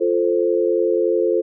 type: chord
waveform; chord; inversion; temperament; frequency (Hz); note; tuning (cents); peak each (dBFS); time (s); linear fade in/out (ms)
sine; F major; none; equal; 349.2 / 440 / 523.3; F4 / A4 / C5; 0 / 0 / 0; -19 / -19 / -21; 0-1.42; 20
effects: none